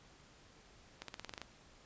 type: accelerating click train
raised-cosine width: 0.2 ms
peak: -26 dBFS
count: 9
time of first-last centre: 1.02-1.416 s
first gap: 63 ms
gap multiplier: 0.93
effects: pink hiss -62 dBFS RMS until 1.85 s + resampled to 16000 Hz